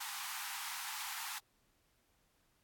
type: high-pass noise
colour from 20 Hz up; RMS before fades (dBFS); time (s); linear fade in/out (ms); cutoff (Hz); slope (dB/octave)
pink; -43; 0-1.39; 10; 790; 96
effects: pink hiss -75 dBFS RMS until 2.63 s + AAC 64 kbps